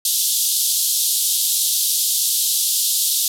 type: band-pass noise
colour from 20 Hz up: white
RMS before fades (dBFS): -19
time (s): 0.05-3.28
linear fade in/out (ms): 2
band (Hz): 3300 to 14000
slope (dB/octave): 48
effects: none